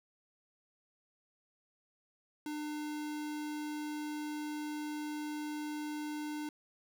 square tone, 300 Hz, D4, 37 cents sharp, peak -38 dBFS, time 2.46-6.49 s, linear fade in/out 2 ms, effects none

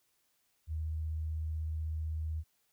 sine tone with vibrato, 78.7 Hz, D#2, 20 cents sharp, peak -33 dBFS, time 0.67-2.44 s, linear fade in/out 50 ms, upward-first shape sine, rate 16 Hz, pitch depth 10 cents each way, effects white hiss -75 dBFS RMS until 2.72 s

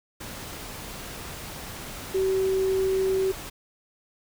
sine tone in noise, 381.2 Hz, G4, 48 cents flat, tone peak -21 dBFS, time 2.14-3.32 s, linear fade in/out 10 ms, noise pink, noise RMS -38 dBFS, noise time 0.2-3.5 s, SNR +14 dB, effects none

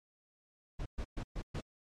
brown noise bursts, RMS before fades -37 dBFS, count 5, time 0.79-1.61 s, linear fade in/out 10 ms, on 68 ms, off 120 ms, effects low-pass 7000 Hz 12 dB/octave + MP3 64 kbps

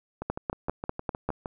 two click trains, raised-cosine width 1 ms, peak -19 / -13 dBFS, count 9 / 6, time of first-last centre 0.22-1.458 / 0.3-1.29 s, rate 6.46 / 5.05 Hz, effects none

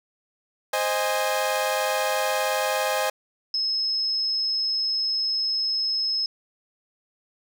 sawtooth chord, Ab major, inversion first, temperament equal with one note detuned, 523.3 / 622.3 / 823.9 Hz, C5 / Eb5 / Ab5, 0 / 0 / -14 cents, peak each -23 dBFS, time 0.73-3.1 s, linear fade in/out 5 ms
sine tone, 5180 Hz, E8, 31 cents flat, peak -22 dBFS, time 3.54-6.26 s, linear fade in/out 2 ms
effects none

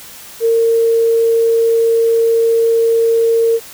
sine tone, 457.7 Hz, A#4, 32 cents flat, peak -9 dBFS, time 0.4-3.6 s, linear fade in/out 50 ms, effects white hiss -35 dBFS RMS until 3.73 s

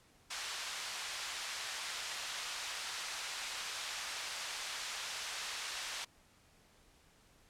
white band-pass noise, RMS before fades -42 dBFS, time 0.3-6.05 s, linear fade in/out 10 ms, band 840 to 5500 Hz, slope 12 dB/octave, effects pink hiss -66 dBFS RMS until 7.49 s + low-pass 11000 Hz 12 dB/octave

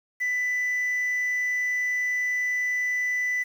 sine tone, 1990 Hz, B6, 13 cents sharp, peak -21 dBFS, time 0.2-3.44 s, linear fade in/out 20 ms, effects tanh soft clip ceiling -22 dBFS + 8-bit

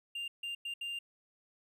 triangle tone bursts at uneven times, 2794 Hz, F7, in tune, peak -35 dBFS, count 4, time 0.15-0.28 / 0.43-0.55 / 0.65-0.74 / 0.81-0.99 s, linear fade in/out 5 ms, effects none

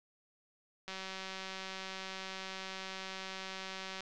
click train, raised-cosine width 0.2 ms, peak -25 dBFS, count 595, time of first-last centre 0.88-4.006 s, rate 190 Hz, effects low-pass 6000 Hz 12 dB/octave + 11-bit

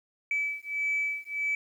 sine beating tone pair, 2300 / 2301.6 Hz, D7 / D7, -37 / -36 cents, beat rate 1.6 Hz, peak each -30 dBFS, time 0.31-1.55 s, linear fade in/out 2 ms, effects tanh soft clip ceiling -21 dBFS + 10-bit

